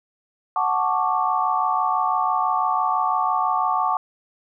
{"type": "chord", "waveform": "sine", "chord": "D major seventh", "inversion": "first", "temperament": "equal", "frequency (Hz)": [740, 880, 1108.7, 1174.7], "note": ["F#5", "A5", "C#6", "D6"], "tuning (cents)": [0, 0, 0, 0], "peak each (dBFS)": -24, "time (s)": [0.56, 3.97], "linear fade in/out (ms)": 2, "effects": []}